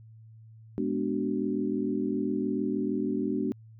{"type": "chord", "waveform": "sine", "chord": "G# half-diminished seventh", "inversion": "none", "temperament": "equal with one note detuned", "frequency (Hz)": [207.7, 246.9, 293.7, 376.5], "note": ["G#3", "B3", "D4", "F#4"], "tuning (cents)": [0, 0, 0, 30], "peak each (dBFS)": [-32, -32, -31, -33], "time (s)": [0.78, 3.52], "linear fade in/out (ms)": 0, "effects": ["added 111 Hz sine -48 dBFS peak until 3.79 s"]}